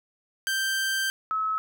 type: tone pair in turn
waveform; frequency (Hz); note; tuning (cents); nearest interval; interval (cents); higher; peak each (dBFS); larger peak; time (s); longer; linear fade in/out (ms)
sawtooth / sine; 1568 / 1291.7; G6 / E6; 0 / -36; minor third; 336; first; -21 / -24; first; 0.47-1.1 / 1.31-1.58; first; 0
effects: none